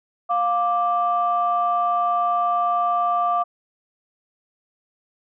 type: tone pair together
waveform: sine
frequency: 703.5 / 1174.7 Hz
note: F5 / D6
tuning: +12 / 0 cents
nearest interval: major sixth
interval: 888 cents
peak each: -20 dBFS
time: 0.29-3.44 s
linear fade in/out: 20 ms
effects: tanh soft clip ceiling -10 dBFS